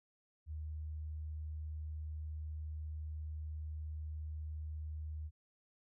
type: tone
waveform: sine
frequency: 77.1 Hz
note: D#2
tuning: 15 cents flat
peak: -40 dBFS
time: 0.46-5.31 s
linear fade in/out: 50 ms
effects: none